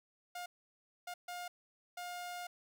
sawtooth tone bursts at uneven times, 710 Hz, F5, 28 cents sharp, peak -38 dBFS, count 4, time 0.35-0.46 / 1.07-1.14 / 1.28-1.48 / 1.97-2.47 s, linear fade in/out 5 ms, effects none

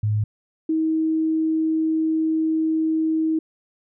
sine tone pair in turn, 106.2 / 318.2 Hz, G#2 / D#4, +39 / +39 cents, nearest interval octave + perfect fifth, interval 1900 cents, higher second, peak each -18 dBFS, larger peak neither, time 0.03-0.24 / 0.69-3.39 s, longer second, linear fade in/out 5 ms, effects none

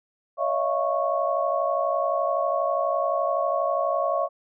sine tone cluster, 562 / 635 / 687 / 1104 Hz, C#5 / D#5 / F5 / C#6, +24 / +35 / -29 / -7 cents, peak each -27 dBFS, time 0.37-4.29 s, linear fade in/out 50 ms, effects none

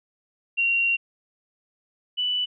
sine tone pair in turn, 2754 / 2974 Hz, F7 / F#7, -25 / +8 cents, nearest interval minor second, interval 133 cents, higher second, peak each -19 / -22 dBFS, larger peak first, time 0.57-0.97 / 2.17-2.46 s, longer first, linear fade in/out 20 ms, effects none

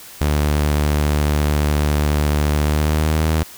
sawtooth tone with pitch glide, 74.2 to 79.07 Hz, D2 to D#2, +18 to +28 cents, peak -11 dBFS, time 0.21-3.43 s, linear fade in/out 0 ms, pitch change +110 cents, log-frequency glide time 2.56-3.29 s, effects white hiss -39 dBFS RMS until 3.57 s

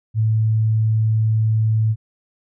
sine tone, 110 Hz, A2, in tune, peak -14 dBFS, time 0.14-1.96 s, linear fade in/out 50 ms, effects none

